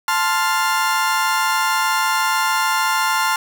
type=chord; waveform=35% pulse; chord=F major; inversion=first; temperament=equal; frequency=880 / 1046.5 / 1396.9 Hz; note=A5 / C6 / F6; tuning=0 / 0 / 0 cents; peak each=-19 dBFS; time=0.08-3.36 s; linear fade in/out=2 ms; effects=none